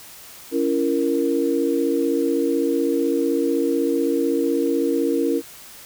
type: chord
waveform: sine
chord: A# diminished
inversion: first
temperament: just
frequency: 279.7 / 335.6 / 466.2 Hz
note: C#4 / E4 / A#4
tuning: +16 / +31 / 0 cents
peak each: -22 dBFS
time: 0.51-5.42 s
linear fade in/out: 50 ms
effects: white hiss -42 dBFS RMS until 5.85 s